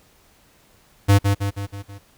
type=tone with echo; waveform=square; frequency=100 Hz; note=G2; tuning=35 cents sharp; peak=-11 dBFS; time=1.08-1.19 s; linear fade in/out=20 ms; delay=160 ms; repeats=5; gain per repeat=-5 dB; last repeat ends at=1.99 s; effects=pink hiss -56 dBFS RMS until 2.17 s